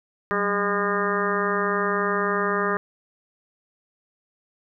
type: harmonic tone with a mistuned harmonic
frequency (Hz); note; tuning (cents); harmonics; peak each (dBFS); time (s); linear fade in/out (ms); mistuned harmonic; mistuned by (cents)
203.5; G#3; -35; 1 / 2 / 3 / 4 / 5 / 6 / 7 / 8 / 9; -30 / -26 / -32 / -37 / -31 / -26 / -34 / -31 / -31; 0.31-2.77; 0; 1; -120
effects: none